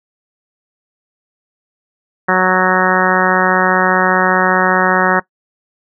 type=harmonic tone; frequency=185 Hz; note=F#3; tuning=in tune; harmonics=1 / 2 / 3 / 4 / 5 / 6 / 7 / 8 / 9 / 10; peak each=-19 / -19 / -19 / -19 / -19 / -19 / -19 / -19 / -19 / -19 dBFS; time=2.28-5.2 s; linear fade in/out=10 ms; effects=noise-tail reverb RT60 0.1 s tail -20 dB re dry